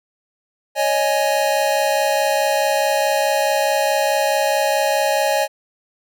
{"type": "chord", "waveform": "square", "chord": "C# suspended second", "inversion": "none", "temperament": "equal with one note detuned", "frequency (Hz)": [557.6, 622.3, 830.6], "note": ["C#5", "D#5", "G#5"], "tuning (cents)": [10, 0, 0], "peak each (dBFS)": -21, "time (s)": [0.75, 5.48], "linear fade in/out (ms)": 50, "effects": []}